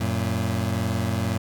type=tone pair together; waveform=25% pulse; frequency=92.5 / 114.49 Hz; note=F#2 / A#2; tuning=0 / -31 cents; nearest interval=major third; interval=369 cents; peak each=-22 dBFS; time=0-1.38 s; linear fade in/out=10 ms; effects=none